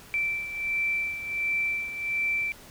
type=beating tone pair; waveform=sine; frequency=2336 / 2337.4 Hz; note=D7 / D7; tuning=-10 / -9 cents; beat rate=1.4 Hz; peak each=-27 / -33 dBFS; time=0.14-2.52 s; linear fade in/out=0 ms; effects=pink hiss -49 dBFS RMS until 2.7 s